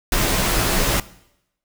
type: noise with comb filter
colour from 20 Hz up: pink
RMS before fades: -19 dBFS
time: 0.12-1 s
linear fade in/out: 2 ms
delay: 13 ms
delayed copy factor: -0.6
effects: noise-tail reverb RT60 0.8 s tail -19 dB re dry